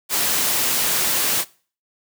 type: high-pass noise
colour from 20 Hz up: white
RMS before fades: -20 dBFS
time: 0.09-1.45 s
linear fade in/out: 50 ms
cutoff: 110 Hz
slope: 12 dB/octave
effects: noise-tail reverb RT60 0.4 s tail -21 dB re dry